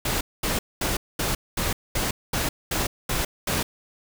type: noise bursts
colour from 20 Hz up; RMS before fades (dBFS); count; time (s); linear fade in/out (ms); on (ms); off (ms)
pink; -25; 10; 0.05-3.63; 5; 160; 220
effects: none